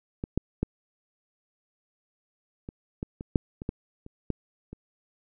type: clicks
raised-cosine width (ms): 3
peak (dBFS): -18 / -11 / -12 / -24 / -18 / -23 / -7 / -23 / -16 / -30 / -14 / -27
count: 12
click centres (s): 0.239 / 0.376 / 0.63 / 2.689 / 3.029 / 3.209 / 3.358 / 3.619 / 3.691 / 4.064 / 4.303 / 4.73
effects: none